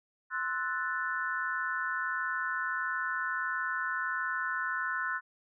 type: chord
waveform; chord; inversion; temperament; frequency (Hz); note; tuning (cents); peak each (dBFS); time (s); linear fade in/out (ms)
sine; F# half-diminished seventh; second; equal; 1046.5 / 1318.5 / 1480 / 1760; C6 / E6 / F#6 / A6; 0 / 0 / 0 / 0; -38 / -38 / -33 / -37; 0.3-5.21; 50
effects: none